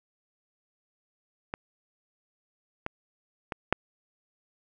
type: clicks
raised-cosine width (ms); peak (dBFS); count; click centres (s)
0.5; -17 / -16 / -17 / -6; 4; 1.539 / 2.864 / 3.522 / 3.726
effects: none